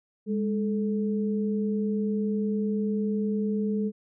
sine tone pair together, 205.6 / 435.6 Hz, G#3 / A4, -17 / -17 cents, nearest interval octave + minor second, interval 1300 cents, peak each -25 / -31 dBFS, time 0.26-3.92 s, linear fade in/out 50 ms, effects none

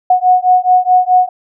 sine beating tone pair, 730 / 734.7 Hz, F#5 / F#5, -24 / -12 cents, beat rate 4.7 Hz, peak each -10 dBFS, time 0.1-1.29 s, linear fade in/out 5 ms, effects none

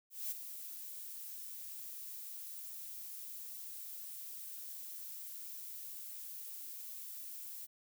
violet noise with ADSR envelope, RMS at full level -38 dBFS, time 0.1-7.67 s, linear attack 210 ms, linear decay 20 ms, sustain -9 dB, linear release 26 ms, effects none

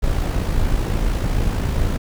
brown noise with amplitude modulation, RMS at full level -17 dBFS, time 0.02-1.98 s, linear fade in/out 20 ms, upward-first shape sine, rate 55.8 Hz, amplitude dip 45%, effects none

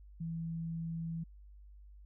sine tone, 164.81 Hz, E3, in tune, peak -36 dBFS, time 0.2-1.24 s, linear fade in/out 10 ms, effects added 50 Hz sine -52 dBFS peak until 2.05 s

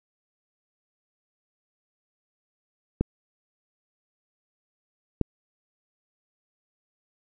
clicks, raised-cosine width 3 ms, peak -9 dBFS, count 2, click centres 3.01 / 5.213 s, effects none

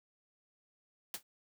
white noise with exponential decay, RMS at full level -35 dBFS, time 1.14-1.23 s, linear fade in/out 2 ms, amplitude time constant 18 ms, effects none

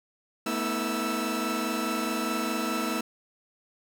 sawtooth tone cluster, 220.9 / 245.7 / 320.7 / 1323 Hz, A3 / B3 / E4 / E6, +7 / -9 / -48 / +6 cents, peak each -29 dBFS, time 0.46-3.01 s, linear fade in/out 5 ms, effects none

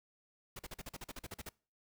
pink noise bursts, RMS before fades -45 dBFS, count 13, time 0.56-1.492 s, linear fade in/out 5 ms, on 32 ms, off 43 ms, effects noise-tail reverb RT60 0.4 s tail -24 dB re dry

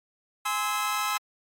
sawtooth chord, Ab augmented, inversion none, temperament just, 830.6 / 1038.3 / 1297.8 Hz, Ab5 / C6 / E6, 0 / -14 / -27 cents, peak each -29 / -27 / -25 dBFS, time 0.45-1.18 s, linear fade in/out 10 ms, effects AAC 48 kbps

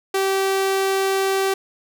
sawtooth tone, 387 Hz, G4, 22 cents flat, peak -14 dBFS, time 0.14-1.54 s, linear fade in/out 5 ms, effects none

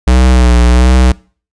square tone with vibrato, 61.74 Hz, B1, in tune, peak -5 dBFS, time 0.07-1.12 s, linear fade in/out 5 ms, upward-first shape sine, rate 1.4 Hz, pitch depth 50 cents each way, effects noise-tail reverb RT60 0.4 s tail -23 dB re dry + resampled to 22050 Hz

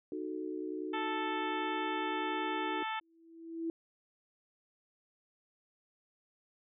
sine chord, D# diminished, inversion none, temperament equal with one note detuned, 308.6 / 370 / 440 Hz, D#4 / F#4 / A4, -14 / 0 / 0 cents, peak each -39 / -40 / -44 dBFS, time 0.12-2.83 s, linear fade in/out 2 ms
harmonic tone, 440 Hz, A4, in tune, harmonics 2 / 3 / 4 / 5 / 6 / 7 / 8, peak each -37 / -41 / -43 / -45 / -47 / -48 / -49 dBFS, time 0.93-3 s, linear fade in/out 10 ms
sine tone with exponential growth, 329.6 Hz, E4, in tune, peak -31 dBFS, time 3.01-3.7 s, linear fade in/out 1 ms, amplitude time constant 150 ms
effects none

